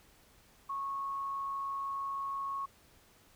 sine tone with amplitude modulation, 1100 Hz, C#6, 14 cents flat, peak -33 dBFS, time 0.69-2.66 s, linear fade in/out 10 ms, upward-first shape sine, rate 146 Hz, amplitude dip 25%, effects pink hiss -63 dBFS RMS until 3.35 s

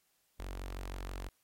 sawtooth tone with notch filter, 46.25 Hz, F#1, in tune, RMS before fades -42 dBFS, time 0.39-1.29 s, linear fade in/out 10 ms, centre 150 Hz, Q 0.74, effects white hiss -75 dBFS RMS until 1.43 s + AAC 48 kbps

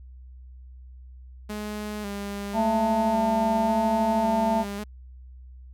sawtooth tone with vibrato, 205.9 Hz, G#3, 15 cents flat, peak -27 dBFS, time 1.49-4.84 s, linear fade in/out 10 ms, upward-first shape square, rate 0.91 Hz, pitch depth 38 cents each way
harmonic tone, 223.2 Hz, A3, 25 cents sharp, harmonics 1 / 3 / 4, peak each -25 / -25 / -25 dBFS, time 2.53-4.65 s, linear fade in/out 50 ms
effects added 63 Hz sine -42 dBFS peak until 5.73 s

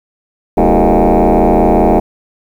sine tone with frequency modulation, 196 Hz, G3, in tune, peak -4 dBFS, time 0.57-2 s, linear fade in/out 10 ms, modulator 85 Hz, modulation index 7.3, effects tanh soft clip ceiling -4 dBFS + 7-bit

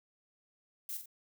violet noise with echo, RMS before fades -40 dBFS, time 0.89-0.97 s, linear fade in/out 2 ms, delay 44 ms, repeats 2, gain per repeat -6 dB, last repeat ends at 1.058 s, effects none

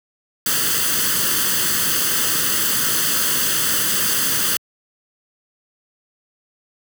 white noise with comb filter, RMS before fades -19 dBFS, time 0.46-4.57 s, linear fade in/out 2 ms, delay 0.64 ms, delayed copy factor +0.7, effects high-pass 100 Hz 12 dB/octave

